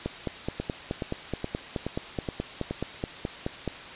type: two click trains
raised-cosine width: 2 ms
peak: -16 / -15 dBFS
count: 6 / 18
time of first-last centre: 0.6-2.71 / 0.06-3.677 s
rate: 2.37 / 4.7 Hz
effects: white hiss -41 dBFS RMS until 3.95 s + resampled to 8000 Hz